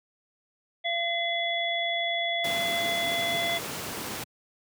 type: harmonic tone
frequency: 682 Hz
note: F5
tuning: 41 cents flat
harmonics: 1 / 3 / 5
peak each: -30 / -30 / -30 dBFS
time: 0.84-3.59 s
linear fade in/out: 20 ms
type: noise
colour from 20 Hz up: pink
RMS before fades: -34 dBFS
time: 2.44-4.24 s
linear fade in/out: 5 ms
effects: high-pass 150 Hz 12 dB/octave